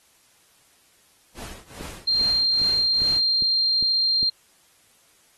pink noise with tremolo, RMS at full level -37 dBFS, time 1.34-3.22 s, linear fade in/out 50 ms, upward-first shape triangle, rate 2.4 Hz, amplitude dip 95%
click train, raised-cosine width 3 ms, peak -23 dBFS, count 7, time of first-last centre 1.81-4.229 s, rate 2.48 Hz
sine tone, 4186 Hz, C8, in tune, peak -18 dBFS, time 2.07-4.3 s, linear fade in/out 10 ms
effects white hiss -59 dBFS RMS until 5.37 s + AAC 32 kbps

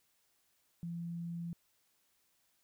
sine tone, 170 Hz, F3, 46 cents flat, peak -38 dBFS, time 0.83-1.53 s, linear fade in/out 0 ms, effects white hiss -75 dBFS RMS until 2.63 s

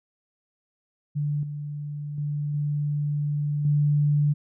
sine tone with level steps, 146.83 Hz, D3, in tune, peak -23 / -30 / -25 / -23 / -18 dBFS, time 1.15-4.34 s, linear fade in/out 20 ms, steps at 1.43 / 2.18 / 2.54 / 3.65 s, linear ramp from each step 2 ms, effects none

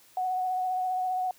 sine tone with vibrato, 740 Hz, F#5, in tune, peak -26 dBFS, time 0.17-1.31 s, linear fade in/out 2 ms, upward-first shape sine, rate 15 Hz, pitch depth 19 cents each way, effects white hiss -58 dBFS RMS until 1.38 s + high-pass 60 Hz 12 dB/octave

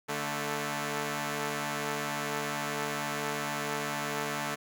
5% pulse tone pair together, 145.94 / 220 Hz, D3 / A3, -11 / 0 cents, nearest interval perfect fifth, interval 711 cents, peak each -23 dBFS, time 0.08-4.56 s, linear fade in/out 20 ms, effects none

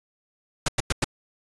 pink noise bursts, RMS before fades -22 dBFS, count 4, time 0.66-1.044 s, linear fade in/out 5 ms, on 24 ms, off 96 ms, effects resampled to 22050 Hz

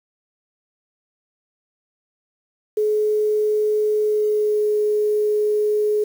sine tone with pitch glide, 425.3 to 421.9 Hz, G#4 to G#4, +41 to +27 cents, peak -16 dBFS, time 2.77-6.04 s, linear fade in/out 5 ms, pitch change -14 cents, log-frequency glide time 4.03-4.66 s, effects 7-bit

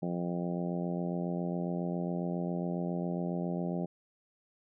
harmonic tone, 87.31 Hz, F2, in tune, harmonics 2 / 3 / 4 / 5 / 6 / 7 / 8 / 9, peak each -33 / -40 / -40 / -44 / -45 / -42 / -48 / -47 dBFS, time 0.02-3.86 s, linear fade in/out 10 ms, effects none

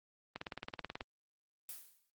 click train, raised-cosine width 0.3 ms, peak -24 dBFS, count 13, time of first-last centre 0.36-1.009 s, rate 18.5 Hz
blue noise with exponential decay, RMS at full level -43 dBFS, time 1.69-2.1 s, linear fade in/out 1 ms, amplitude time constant 88 ms
effects high-pass 80 Hz 12 dB/octave + Opus 24 kbps

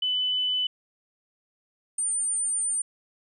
sine tone pair in turn, 3002 / 8996 Hz, F#7 / C#9, +24 / +24 cents, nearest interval octave + perfect fifth, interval 1900 cents, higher second, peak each -23 / -24 dBFS, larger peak first, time 0.02-0.67 / 1.98-2.82 s, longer second, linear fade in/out 5 ms, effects none

